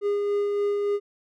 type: tone with tremolo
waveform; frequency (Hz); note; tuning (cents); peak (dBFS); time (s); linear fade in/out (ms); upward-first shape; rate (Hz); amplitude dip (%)
triangle; 408.1; G#4; -30; -19; 0.01-1; 50; sine; 3.5; 25
effects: none